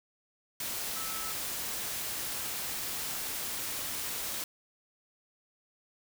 sine tone in noise, 1306 Hz, E6, 17 cents flat, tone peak -43 dBFS, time 0.96-1.32 s, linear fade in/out 2 ms, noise white, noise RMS -36 dBFS, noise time 0.6-4.44 s, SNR -10 dB, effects none

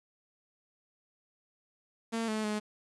sawtooth tone with pitch steps, 227.6 / 216.5 / 211.5 Hz, A#3 / A3 / G#3, -41 / -28 / +32 cents, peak -27 dBFS, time 2.12-2.6 s, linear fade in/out 20 ms, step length 160 ms, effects resampled to 24000 Hz + 9-bit

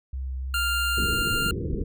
sine tone with vibrato, 65.41 Hz, C2, in tune, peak -28 dBFS, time 0.13-1.14 s, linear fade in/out 5 ms, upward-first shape triangle, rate 3.3 Hz, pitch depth 17 cents each way
25% pulse tone, 1396.9 Hz, F6, in tune, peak -20 dBFS, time 0.54-1.51 s, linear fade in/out 2 ms
pink low-pass noise, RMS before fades -29 dBFS, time 0.97-1.84 s, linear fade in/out 10 ms, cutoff 490 Hz, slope 96 dB/octave
effects none

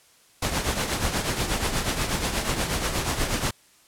pink noise with tremolo, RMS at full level -23 dBFS, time 0.42-3.51 s, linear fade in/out 5 ms, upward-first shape triangle, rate 8.3 Hz, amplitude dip 65%, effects white hiss -57 dBFS RMS until 3.87 s + low-pass 11000 Hz 12 dB/octave

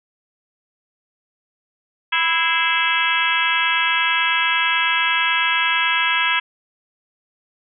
harmonic tone with a mistuned harmonic, 329.1 Hz, E4, 3 cents flat, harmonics 3 / 4 / 5 / 6 / 7 / 8 / 9 / 10, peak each -24 / -26 / -22 / -24 / -28 / -22 / -28 / -25 dBFS, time 2.12-6.4 s, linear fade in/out 10 ms, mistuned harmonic 6, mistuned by +90 cents, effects none

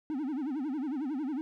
triangle tone with vibrato, 282.2 Hz, C#4, 31 cents sharp, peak -29 dBFS, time 0.1-1.41 s, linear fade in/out 0 ms, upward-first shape sine, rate 11 Hz, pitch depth 210 cents each way, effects none

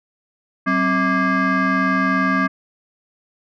sine tone with frequency modulation, 721 Hz, F#5, 45 cents flat, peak -13 dBFS, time 0.66-2.48 s, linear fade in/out 20 ms, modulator 455 Hz, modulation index 2.4, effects tanh soft clip ceiling -13 dBFS

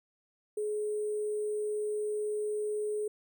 sine tone with sample-and-hold, 422 Hz, G#4, 28 cents sharp, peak -30 dBFS, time 0.57-3.08 s, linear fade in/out 5 ms, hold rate 8820 Hz, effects none

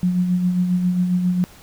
sine tone with tremolo, 180 Hz, F#3, 47 cents flat, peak -14 dBFS, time 0.03-1.44 s, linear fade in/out 0 ms, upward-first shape sine, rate 7.4 Hz, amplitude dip 45%, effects pink hiss -46 dBFS RMS until 1.62 s

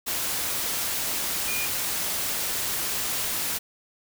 sine tone in noise, 2435 Hz, D#7, 38 cents flat, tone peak -30 dBFS, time 1.47-1.67 s, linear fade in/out 20 ms, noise white, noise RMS -28 dBFS, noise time 0.06-3.59 s, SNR -5 dB, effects none

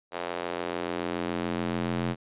square tone with high-pass filter sweep, 43.49 Hz, F1, 6 cents flat, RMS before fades -31 dBFS, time 0.11-2.16 s, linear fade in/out 50 ms, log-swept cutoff 570 to 160 Hz, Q 1.3, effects resampled to 8000 Hz

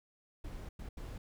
brown noise bursts at uneven times, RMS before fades -44 dBFS, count 3, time 0.44-0.69 / 0.79-0.89 / 0.97-1.18 s, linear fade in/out 5 ms, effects none

